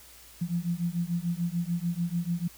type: beating tone pair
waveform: sine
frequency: 168.8 / 175.6 Hz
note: E3 / F3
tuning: +41 / +10 cents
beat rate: 6.8 Hz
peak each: -30 dBFS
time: 0.41-2.48 s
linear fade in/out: 10 ms
effects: added 60 Hz sine -58 dBFS peak until 2.57 s + white hiss -52 dBFS RMS until 2.57 s